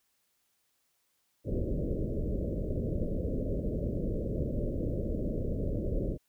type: low-pass noise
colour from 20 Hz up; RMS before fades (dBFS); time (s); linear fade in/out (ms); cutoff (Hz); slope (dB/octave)
pink; -32; 1.44-6.18; 50; 600; 96
effects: white hiss -75 dBFS RMS until 6.28 s